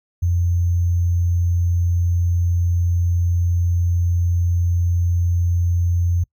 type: tone with sample-and-hold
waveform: sine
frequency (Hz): 86.9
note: F2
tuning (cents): -8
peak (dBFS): -15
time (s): 0.22-6.24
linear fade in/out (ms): 10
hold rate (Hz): 6300
effects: noise-tail reverb RT60 0.1 s tail -25 dB re dry